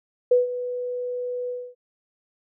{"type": "tone with ADSR envelope", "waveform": "sine", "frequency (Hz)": 493.9, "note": "B4", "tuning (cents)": 0, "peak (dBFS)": -12, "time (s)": [0.31, 1.75], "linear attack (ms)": 7, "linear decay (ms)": 150, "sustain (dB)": -14, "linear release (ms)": 260, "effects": []}